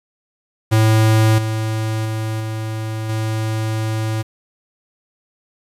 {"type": "tone with level steps", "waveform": "square", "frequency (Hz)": 110, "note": "A2", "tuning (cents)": 0, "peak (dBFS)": [-11, -19, -21, -23, -19], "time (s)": [0.71, 4.23], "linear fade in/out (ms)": 20, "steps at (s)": [1.38, 2.05, 2.4, 3.09], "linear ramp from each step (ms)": 5, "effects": ["resampled to 32000 Hz", "7-bit"]}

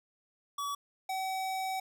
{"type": "tone pair in turn", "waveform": "square", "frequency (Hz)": [1139, 760.2], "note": ["C#6", "F#5"], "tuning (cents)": [47, 47], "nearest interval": "perfect fifth", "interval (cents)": 700, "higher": "first", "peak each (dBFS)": [-34, -33], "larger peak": "second", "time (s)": [[0.58, 0.75], [1.09, 1.8]], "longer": "second", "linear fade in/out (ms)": 5, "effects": []}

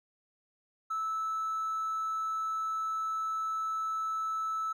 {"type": "tone with hard clipping", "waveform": "triangle", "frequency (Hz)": 1310, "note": "E6", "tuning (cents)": -11, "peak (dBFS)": -31, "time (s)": [0.9, 4.73], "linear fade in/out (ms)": 10, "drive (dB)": 4, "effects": []}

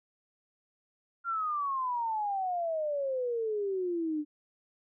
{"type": "exponential sweep", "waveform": "sine", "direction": "down", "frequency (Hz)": [1396.9, 293.7], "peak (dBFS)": -29, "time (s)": [1.24, 4.25], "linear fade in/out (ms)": 50, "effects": []}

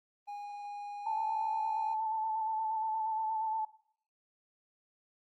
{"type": "tone", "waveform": "triangle", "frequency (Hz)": 820, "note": "G#5", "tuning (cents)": -22, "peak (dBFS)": -37, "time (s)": [0.27, 1.95], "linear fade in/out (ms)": 20}
{"type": "tone with vibrato", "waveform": "sine", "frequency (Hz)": 879, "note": "A5", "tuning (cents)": -2, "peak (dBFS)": -31, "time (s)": [1.06, 3.65], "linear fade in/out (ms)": 5, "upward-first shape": "square", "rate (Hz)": 8.5, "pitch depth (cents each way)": 21}
{"effects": ["noise-tail reverb RT60 0.6 s tail -18 dB re dry", "Opus 32 kbps"]}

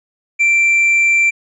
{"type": "tone", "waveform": "triangle", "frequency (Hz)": 2351, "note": "D7", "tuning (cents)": 1, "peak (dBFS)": -8, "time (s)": [0.39, 1.31], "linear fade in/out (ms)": 20, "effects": ["resampled to 24000 Hz"]}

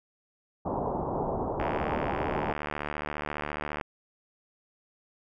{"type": "low-pass noise", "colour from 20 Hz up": "white", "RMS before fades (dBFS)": -31, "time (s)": [0.65, 2.53], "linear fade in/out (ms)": 10, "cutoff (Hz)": 980, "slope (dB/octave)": 48}
{"type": "click train", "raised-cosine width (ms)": 0.5, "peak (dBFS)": -17, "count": 166, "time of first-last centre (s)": [1.6, 3.812], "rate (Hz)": 74.6}
{"effects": []}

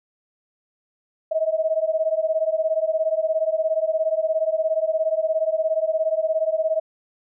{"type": "beating tone pair", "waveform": "sine", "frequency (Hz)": [629, 646], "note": ["D#5", "E5"], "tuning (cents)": [19, -35], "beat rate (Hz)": 17, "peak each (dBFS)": -22, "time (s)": [1.31, 6.8], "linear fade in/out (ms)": 10, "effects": []}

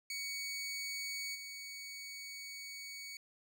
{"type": "tone with level steps", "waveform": "20% pulse", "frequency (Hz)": 2240, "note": "C#7", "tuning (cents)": 18, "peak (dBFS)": [-34, -40], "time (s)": [0.1, 3.17], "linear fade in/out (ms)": 2, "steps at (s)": 1.34, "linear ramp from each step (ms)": 20, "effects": []}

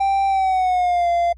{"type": "tone with pitch glide", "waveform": "triangle", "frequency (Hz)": [784, 690.4], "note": ["G5", "F5"], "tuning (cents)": [0, -20], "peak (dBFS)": -13, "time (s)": [0, 1.33], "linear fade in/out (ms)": 10, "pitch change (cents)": -220, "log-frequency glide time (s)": [0.27, 1.09], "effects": ["added 60 Hz sine -40 dBFS peak until 1.37 s", "MP3 48 kbps"]}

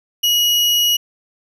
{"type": "tone", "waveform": "35% pulse", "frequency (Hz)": 2905, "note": "F#7", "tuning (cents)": -32, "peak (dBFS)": -11, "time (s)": [0.23, 0.97], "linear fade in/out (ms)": 10, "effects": []}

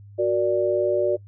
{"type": "chord", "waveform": "sine", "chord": "Gb augmented", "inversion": "none", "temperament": "equal with one note detuned", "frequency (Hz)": [370, 468.3, 587.3], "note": ["Gb4", "Bb4", "D5"], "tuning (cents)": [0, 8, 0], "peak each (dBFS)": [-22, -27, -21], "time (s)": [0.18, 1.17], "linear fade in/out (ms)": 20, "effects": ["noise-tail reverb RT60 0.1 s tail -22 dB re dry", "added 101 Hz sine -42 dBFS peak until 1.27 s"]}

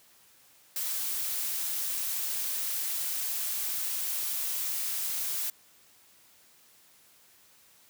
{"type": "noise", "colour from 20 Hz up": "blue", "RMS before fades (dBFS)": -32, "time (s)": [0.76, 5.5], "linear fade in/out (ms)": 2, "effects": ["white hiss -60 dBFS RMS until 7.89 s", "high-pass 60 Hz 12 dB/octave"]}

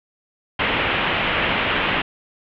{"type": "low-pass noise", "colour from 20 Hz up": "white", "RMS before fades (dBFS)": -21, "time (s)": [0.59, 2.02], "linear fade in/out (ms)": 5, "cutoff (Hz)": 3100, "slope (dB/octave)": 48, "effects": []}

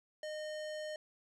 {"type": "tone with low-pass filter", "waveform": "square", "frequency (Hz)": 613, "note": "D#5", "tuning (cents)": -26, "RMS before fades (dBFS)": -42, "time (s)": [0.23, 0.96], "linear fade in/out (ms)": 2, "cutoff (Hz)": 6500, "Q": 0.88, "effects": []}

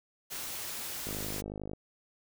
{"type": "noise", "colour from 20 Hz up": "white", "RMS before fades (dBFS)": -39, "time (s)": [0.3, 1.42], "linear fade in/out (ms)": 20}
{"type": "click train", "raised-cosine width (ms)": 2, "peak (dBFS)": -26, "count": 35, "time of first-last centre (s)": [1.07, 1.734], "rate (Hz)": 51.2}
{"effects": []}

